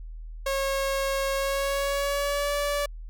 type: tone with pitch glide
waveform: sawtooth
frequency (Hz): 545 to 577.4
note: C#5 to D5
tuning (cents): -29 to -30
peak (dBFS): -21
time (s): 0.46-2.86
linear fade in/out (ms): 5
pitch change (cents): +99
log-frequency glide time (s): 1.33-2.54
effects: added 40 Hz sine -36 dBFS peak until 3.09 s